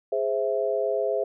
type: chord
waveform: sine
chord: Ab augmented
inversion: none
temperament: equal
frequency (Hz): 415.3 / 523.3 / 659.3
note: Ab4 / C5 / E5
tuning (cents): 0 / 0 / 0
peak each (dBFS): -27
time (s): 0.12-1.24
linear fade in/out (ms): 5
effects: none